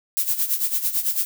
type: noise with tremolo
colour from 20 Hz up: violet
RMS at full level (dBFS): -20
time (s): 0.17-1.25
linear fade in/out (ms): 0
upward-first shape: sine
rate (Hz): 9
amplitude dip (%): 75
effects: none